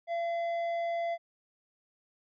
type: tone with tanh clipping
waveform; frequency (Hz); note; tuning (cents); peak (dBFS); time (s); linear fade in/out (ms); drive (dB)
sine; 680; F5; -46; -31; 0.07-1.18; 50; 8
effects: none